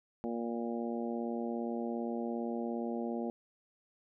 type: harmonic tone with a mistuned harmonic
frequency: 117.4 Hz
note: A#2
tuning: 13 cents sharp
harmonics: 2 / 3 / 4 / 5 / 6 / 7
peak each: -36 / -40 / -42 / -44 / -46 / -47 dBFS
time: 0.24-3.3 s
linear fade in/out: 0 ms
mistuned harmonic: 7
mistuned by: -22 cents
effects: none